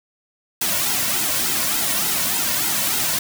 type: noise with flanger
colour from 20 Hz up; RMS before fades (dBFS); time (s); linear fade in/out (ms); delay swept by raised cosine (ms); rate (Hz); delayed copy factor
white; -21; 0.61-3.19; 5; 1.7 to 2.48; 3.4; -0.7
effects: none